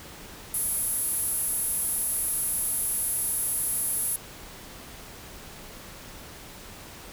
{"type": "tone with high-pass filter", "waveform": "sawtooth", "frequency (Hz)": 466.8, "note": "A#4", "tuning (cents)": 2, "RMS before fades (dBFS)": -28, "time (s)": [0.54, 4.16], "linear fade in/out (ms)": 2, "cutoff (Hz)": 11000, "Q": 7.4, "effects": ["pink hiss -44 dBFS RMS until 7.12 s"]}